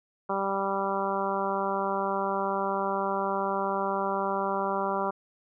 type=harmonic tone; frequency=195.8 Hz; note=G3; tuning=2 cents flat; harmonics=1 / 2 / 3 / 4 / 5 / 6 / 7; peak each=-36 / -33 / -33 / -33 / -32 / -34 / -37 dBFS; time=0.29-5.11 s; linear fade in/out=10 ms; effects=none